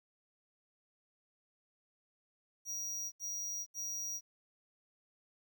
square tone bursts, 5750 Hz, F8, 50 cents sharp, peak -38 dBFS, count 3, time 2.65-4.21 s, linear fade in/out 50 ms, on 470 ms, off 75 ms, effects 12-bit

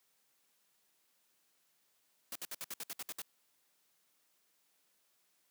white noise bursts, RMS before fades -42 dBFS, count 10, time 2.32-3.219 s, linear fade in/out 2 ms, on 35 ms, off 61 ms, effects white hiss -75 dBFS RMS until 5.5 s + high-pass 150 Hz 12 dB/octave

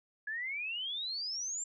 sine exponential sweep, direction up, 1675 to 7460 Hz, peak -35 dBFS, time 0.27-1.64 s, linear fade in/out 5 ms, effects none

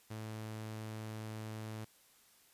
sawtooth tone, 109.3 Hz, A2, 11 cents flat, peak -38 dBFS, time 0.1-1.85 s, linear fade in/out 10 ms, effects white hiss -66 dBFS RMS until 2.53 s + resampled to 32000 Hz

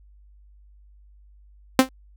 sawtooth tone with exponential decay, 261.6 Hz, C4, in tune, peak -4 dBFS, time 1.79-1.89 s, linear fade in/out 2 ms, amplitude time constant 21 ms, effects added 50 Hz sine -49 dBFS peak until 2.16 s

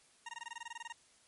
20% pulse tone bursts, 932.3 Hz, A#5, in tune, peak -37 dBFS, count 14, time 0.26-0.926 s, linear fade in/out 5 ms, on 29 ms, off 20 ms, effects white hiss -66 dBFS RMS until 1.27 s + MP3 48 kbps

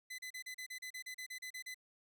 sawtooth tone bursts, 2016 Hz, B6, 35 cents sharp, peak -40 dBFS, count 14, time 0.1-1.745 s, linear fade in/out 10 ms, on 85 ms, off 35 ms, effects none

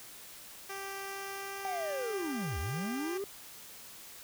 10% pulse tone with pitch glide, 392 to 397 Hz, G4 to G4, 0 to +22 cents, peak -31 dBFS, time 0.69-3.18 s, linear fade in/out 10 ms, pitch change +22 cents, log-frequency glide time 1.02-2.57 s
triangle linear two-way sweep, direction down then up, 784 to 65.9 to 411.1 Hz, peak -32 dBFS, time 1.65-3.24 s, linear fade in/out 0 ms, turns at 2.59 s
effects white hiss -50 dBFS RMS until 4.23 s

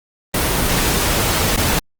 pink noise with dropouts, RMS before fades -17 dBFS, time 0.34-1.79 s, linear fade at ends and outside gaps 2 ms, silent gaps 1.562-1.575 s, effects Opus 24 kbps

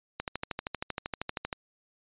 click train, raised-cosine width 0.3 ms, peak -16 dBFS, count 18, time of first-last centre 0.2-1.528 s, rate 12.8 Hz, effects resampled to 8000 Hz

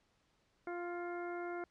harmonic tone with a mistuned harmonic, 349.2 Hz, F4, in tune, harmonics 1 / 2 / 3 / 4 / 5 / 6, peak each -41 / -45 / -53 / -48 / -58 / -54 dBFS, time 0.67-1.64 s, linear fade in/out 2 ms, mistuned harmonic 6, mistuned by +26 cents, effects pink hiss -75 dBFS RMS until 1.7 s + low-pass 6000 Hz 12 dB/octave

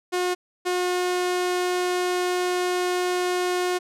sawtooth tone pair in turn, 360.3 / 360.3 Hz, F#4 / F#4, -46 / -46 cents, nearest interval unison, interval 0 cents, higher neither, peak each -18 dBFS, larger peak neither, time 0.12-0.35 / 0.65-3.79 s, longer second, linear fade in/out 20 ms, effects low-pass 11000 Hz 12 dB/octave

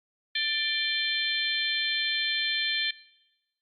harmonic tone with a mistuned harmonic, 590 Hz, D5, 8 cents sharp, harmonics 3 / 4 / 5 / 6 / 7, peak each -32 / -32 / -32 / -32 / -32 dBFS, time 0.35-2.91 s, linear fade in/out 5 ms, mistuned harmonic 5, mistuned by +110 cents, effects noise-tail reverb RT60 1.0 s tail -20 dB re dry + Opus 48 kbps

